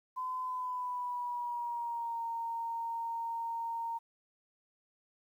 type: tone with pitch glide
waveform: sine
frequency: 1018 to 922.8 Hz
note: C6 to A#5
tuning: -48 to -18 cents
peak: -34 dBFS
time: 0.16-3.99 s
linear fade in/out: 20 ms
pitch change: -170 cents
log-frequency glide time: 0.43-2.23 s
effects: 11-bit